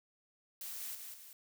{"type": "noise with echo", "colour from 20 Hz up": "blue", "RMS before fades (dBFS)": -44, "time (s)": [0.61, 0.95], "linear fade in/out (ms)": 2, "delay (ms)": 190, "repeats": 2, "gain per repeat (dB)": -5, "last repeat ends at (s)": 1.33, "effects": []}